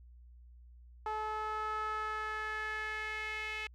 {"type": "tone with band-pass filter sweep", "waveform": "sawtooth", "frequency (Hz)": 431, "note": "A4", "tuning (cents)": -36, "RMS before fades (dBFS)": -38, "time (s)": [1.06, 3.67], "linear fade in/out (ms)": 2, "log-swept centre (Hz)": [1000, 2400], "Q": 3.7, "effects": ["added 60 Hz sine -53 dBFS peak until 3.74 s"]}